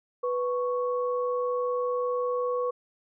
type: tone pair together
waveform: sine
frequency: 493.9 / 1108.7 Hz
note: B4 / C#6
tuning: 0 / 0 cents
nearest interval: octave + major second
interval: 1400 cents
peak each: -26 / -32 dBFS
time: 0.23-2.71 s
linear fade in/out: 10 ms
effects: none